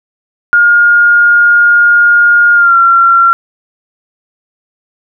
sine tone with pitch glide, 1421 to 1368.6 Hz, F6 to F6, +30 to -35 cents, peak -3 dBFS, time 0.53-3.33 s, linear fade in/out 0 ms, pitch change -65 cents, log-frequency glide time 2.54-2.76 s, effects none

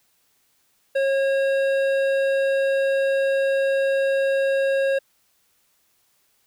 sine tone with hard clipping, 544 Hz, C#5, 33 cents flat, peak -20 dBFS, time 0.95-4.99 s, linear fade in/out 10 ms, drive 11 dB, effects white hiss -65 dBFS RMS until 6.46 s

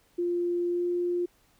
sine tone with pitch glide, 349.2 to 351.8 Hz, F4 to F4, 0 to +13 cents, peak -25 dBFS, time 0.18-1.26 s, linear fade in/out 10 ms, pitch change +13 cents, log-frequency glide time 0.69-0.85 s, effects pink hiss -65 dBFS RMS until 1.59 s

